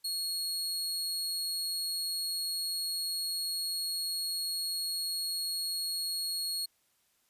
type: tone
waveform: sawtooth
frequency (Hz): 4317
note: C#8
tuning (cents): -47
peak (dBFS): -29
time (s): 0.04-6.66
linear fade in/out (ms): 10
effects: white hiss -72 dBFS RMS until 7.29 s + resampled to 32000 Hz